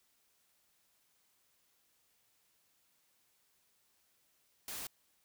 white noise, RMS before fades -43 dBFS, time 4.68-4.87 s, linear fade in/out 2 ms, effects white hiss -74 dBFS RMS until 5.24 s

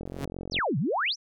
click train, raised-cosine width 2 ms, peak -23 dBFS, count 27, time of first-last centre 0.01-0.588 s, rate 45 Hz
sawtooth tone with exponential growth, 138.59 Hz, C#3, in tune, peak -24 dBFS, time 0.06-0.25 s, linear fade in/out 5 ms, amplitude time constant 40 ms
sine exponential two-way sweep, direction down then up, 6272 to 122.6 to 6272 Hz, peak -24 dBFS, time 0.51-1.16 s, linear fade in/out 50 ms, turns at 0.78 s
effects none

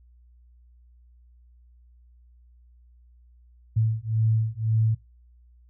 sine beating tone pair, 110 / 111.9 Hz, A2 / A2, 0 / +30 cents, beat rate 1.9 Hz, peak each -24 dBFS, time 3.76-4.95 s, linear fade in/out 10 ms, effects noise-tail reverb RT60 0.2 s tail -20 dB re dry + added 60 Hz sine -52 dBFS peak until 5.69 s

